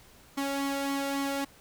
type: tone with flanger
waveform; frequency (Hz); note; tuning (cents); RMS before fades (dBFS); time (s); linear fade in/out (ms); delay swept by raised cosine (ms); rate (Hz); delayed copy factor
sawtooth; 277.3; C#4; +1; -31; 0.37-1.45; 10; 0.92 to 1.48; 3.6; +0.55
effects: pink hiss -56 dBFS RMS until 1.6 s